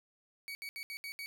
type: tone bursts at uneven times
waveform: 30% pulse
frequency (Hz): 2255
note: C#7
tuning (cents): +29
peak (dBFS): -38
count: 6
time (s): 0.48-0.55 / 0.62-0.69 / 0.76-0.83 / 0.9-0.97 / 1.04-1.12 / 1.19-1.26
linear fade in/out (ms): 0
effects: none